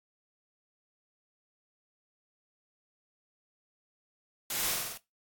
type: noise with echo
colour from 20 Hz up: white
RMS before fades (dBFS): -34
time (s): 4.5-4.74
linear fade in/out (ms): 2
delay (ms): 47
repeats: 5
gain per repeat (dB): -2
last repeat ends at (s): 4.975
effects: noise-tail reverb RT60 0.2 s tail -19 dB re dry + AAC 64 kbps